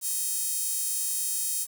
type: tone with high-pass filter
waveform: 5% pulse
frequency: 629 Hz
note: D#5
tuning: 19 cents sharp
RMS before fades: -29 dBFS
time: 0.01-1.67 s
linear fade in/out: 50 ms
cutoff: 11000 Hz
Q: 1.8
effects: 8-bit